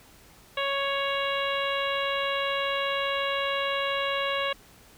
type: harmonic tone with a mistuned harmonic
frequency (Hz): 554.4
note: C#5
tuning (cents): 0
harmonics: 1 / 2 / 3 / 4 / 5 / 6 / 7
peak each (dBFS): -30 / -31 / -34 / -35 / -33 / -37 / -39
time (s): 0.57-4.53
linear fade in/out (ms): 5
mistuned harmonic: 5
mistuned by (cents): +15
effects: pink hiss -54 dBFS RMS until 4.97 s